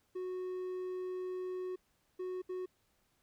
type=tone bursts at uneven times; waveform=triangle; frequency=367.7 Hz; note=F#4; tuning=11 cents flat; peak=-35 dBFS; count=3; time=0.15-1.76 / 2.19-2.42 / 2.49-2.66 s; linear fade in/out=10 ms; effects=pink hiss -75 dBFS RMS until 3.22 s